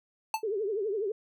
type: tone with exponential decay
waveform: square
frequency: 880 Hz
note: A5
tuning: in tune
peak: -23 dBFS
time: 0.34-0.43 s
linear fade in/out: 2 ms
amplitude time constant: 18 ms
type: tone with vibrato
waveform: sine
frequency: 415.3 Hz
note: G#4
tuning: in tune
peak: -28 dBFS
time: 0.43-1.12 s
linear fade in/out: 5 ms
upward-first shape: triangle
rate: 12 Hz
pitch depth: 180 cents each way
effects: none